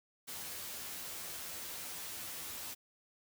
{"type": "noise with comb filter", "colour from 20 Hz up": "white", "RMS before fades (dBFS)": -44, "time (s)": [0.27, 2.75], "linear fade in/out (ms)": 20, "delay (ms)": 12, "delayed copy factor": 0.75, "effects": []}